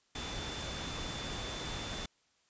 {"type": "tone in noise", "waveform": "sine", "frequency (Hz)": 3520, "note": "A7", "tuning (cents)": 0, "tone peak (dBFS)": -45, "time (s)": [0.15, 2.06], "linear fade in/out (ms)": 5, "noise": "pink", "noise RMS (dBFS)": -40, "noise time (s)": [0.15, 2.06], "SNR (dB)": -8, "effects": ["white hiss -72 dBFS RMS until 2.49 s", "resampled to 16000 Hz"]}